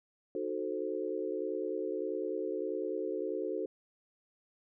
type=chord; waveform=sine; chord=D# diminished seventh; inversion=none; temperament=equal with one note detuned; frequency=308.4 / 370 / 440 / 523.3 Hz; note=D#4 / F#4 / A4 / C5; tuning=-15 / 0 / 0 / 0 cents; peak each=-40 / -37 / -37 / -40 dBFS; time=0.35-3.66 s; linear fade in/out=2 ms; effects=none